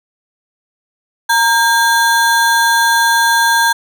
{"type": "ring-modulated tone", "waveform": "square", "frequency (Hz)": 1266, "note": "D#6", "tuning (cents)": 30, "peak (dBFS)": -7, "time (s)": [1.29, 3.73], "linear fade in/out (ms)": 10, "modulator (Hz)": 339, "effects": []}